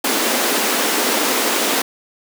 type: high-pass noise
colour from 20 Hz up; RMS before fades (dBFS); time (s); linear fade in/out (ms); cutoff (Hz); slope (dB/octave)
pink; -18; 0.04-1.82; 5; 230; 48
effects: none